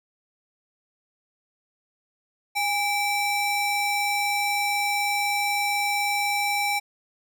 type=ring-modulated tone; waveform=square; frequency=1568 Hz; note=G6; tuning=in tune; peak=-20 dBFS; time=2.55-6.8 s; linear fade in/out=20 ms; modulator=751 Hz; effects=none